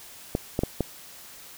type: clicks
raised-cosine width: 2 ms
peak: -10 dBFS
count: 4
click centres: 0.351 / 0.591 / 0.635 / 0.807 s
effects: white hiss -46 dBFS RMS until 1.57 s